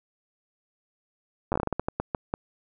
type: slowing click train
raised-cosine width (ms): 1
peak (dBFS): -12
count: 14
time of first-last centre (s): 1.52-2.339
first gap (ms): 9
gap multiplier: 1.29
effects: none